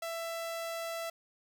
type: tone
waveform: sawtooth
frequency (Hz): 665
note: E5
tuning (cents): +15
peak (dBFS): -32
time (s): 0.02-1.1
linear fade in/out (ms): 5
effects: none